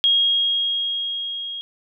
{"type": "tone with level ramp", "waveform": "sine", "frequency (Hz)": 3270, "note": "G#7", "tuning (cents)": -28, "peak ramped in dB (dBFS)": [-13, -28], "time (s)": [0.04, 1.61], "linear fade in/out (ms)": 0, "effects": []}